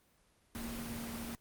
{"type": "tone in noise", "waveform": "sine", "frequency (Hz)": 232.6, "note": "A#3", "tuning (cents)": -4, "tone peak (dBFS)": -42, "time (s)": [0.55, 1.35], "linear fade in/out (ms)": 0, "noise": "pink", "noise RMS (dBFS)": -44, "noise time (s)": [0.55, 1.35], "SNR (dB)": -1, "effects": ["pink hiss -70 dBFS RMS until 1.4 s", "Opus 24 kbps"]}